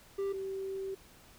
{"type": "tone pair in turn", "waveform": ["triangle", "sine"], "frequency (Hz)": [394, 386.1], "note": ["G4", "G4"], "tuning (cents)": [9, -26], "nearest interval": "unison", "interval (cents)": 35, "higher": "first", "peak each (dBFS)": [-29, -35], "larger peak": "first", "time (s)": [[0.18, 0.33], [0.33, 0.95]], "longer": "second", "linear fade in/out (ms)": 10, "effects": ["pink hiss -58 dBFS RMS until 1.38 s"]}